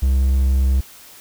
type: tone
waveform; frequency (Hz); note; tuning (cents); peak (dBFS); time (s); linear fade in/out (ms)
triangle; 66; C2; +16; -11; 0.02-0.81; 10
effects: white hiss -43 dBFS RMS until 1.2 s